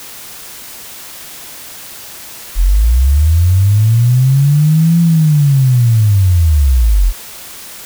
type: linear two-way sweep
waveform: sine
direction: up then down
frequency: 39.79 to 170.8 to 39.79 Hz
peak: -6 dBFS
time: 2.55-7.13 s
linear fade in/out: 50 ms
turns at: 5 s
effects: white hiss -31 dBFS RMS until 7.85 s